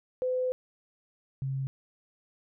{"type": "tone pair in turn", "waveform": "sine", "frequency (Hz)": [508, 134.55], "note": ["B4", "C3"], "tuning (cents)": [49, 49], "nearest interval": "octave + major seventh", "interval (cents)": 2300, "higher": "first", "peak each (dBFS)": [-26, -29], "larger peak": "first", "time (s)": [[0.22, 0.52], [1.42, 1.67]], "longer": "first", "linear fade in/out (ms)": 0, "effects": []}